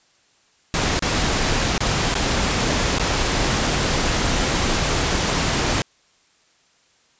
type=noise with dropouts; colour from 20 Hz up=pink; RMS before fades=-20 dBFS; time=0.74-5.82 s; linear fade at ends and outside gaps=1 ms; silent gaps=0.993-1.023 / 1.78-1.805 / 2.142-2.152 / 2.985-2.996 s; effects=white hiss -59 dBFS RMS until 7.19 s + resampled to 16000 Hz